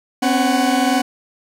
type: tone cluster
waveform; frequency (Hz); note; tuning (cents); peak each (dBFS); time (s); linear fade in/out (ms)
40% pulse; 253.3 / 274.6 / 745; B3 / C#4 / F#5; +44 / -16 / +12; -18; 0.22-1.02; 10
effects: low-pass 12000 Hz 12 dB/octave + 8-bit